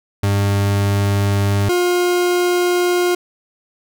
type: tone pair in turn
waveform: 40% pulse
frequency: 100.4 / 355.5 Hz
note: G2 / F4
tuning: +42 / +31 cents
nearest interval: octave + minor seventh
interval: 2189 cents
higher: second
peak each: -13 dBFS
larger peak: neither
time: 0.23-1.69 / 1.69-3.15 s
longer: neither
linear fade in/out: 5 ms
effects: none